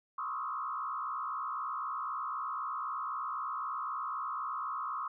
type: tone with frequency modulation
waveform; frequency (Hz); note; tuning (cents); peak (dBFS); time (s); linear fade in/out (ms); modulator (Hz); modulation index
sine; 1179; D6; +6; -34; 0.18-5.08; 5; 63.9; 2.2
effects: none